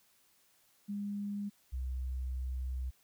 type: tone pair in turn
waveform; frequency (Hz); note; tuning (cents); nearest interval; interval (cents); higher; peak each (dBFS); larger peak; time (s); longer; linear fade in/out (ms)
sine; 203.3 / 64.04; G#3 / C2; -37 / -37; octave + minor sixth; 2000; first; -35 / -34; second; 0.88-1.5 / 1.72-2.91; second; 20
effects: white hiss -69 dBFS RMS until 3.03 s